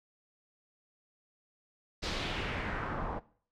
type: noise with low-pass filter sweep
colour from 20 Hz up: pink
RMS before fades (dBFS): -36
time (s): 2.02-3.2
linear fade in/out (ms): 20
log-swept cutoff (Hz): 4900 to 880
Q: 1.8
effects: noise-tail reverb RT60 0.5 s tail -20 dB re dry